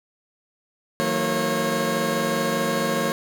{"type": "tone cluster", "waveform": "20% pulse", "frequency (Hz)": [161.1, 185.9, 229.2, 544], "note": ["E3", "F#3", "A#3", "C#5"], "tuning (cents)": [-39, 8, -29, -33], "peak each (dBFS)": [-25, -25, -21, -20], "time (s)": [1, 3.12], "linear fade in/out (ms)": 0, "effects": []}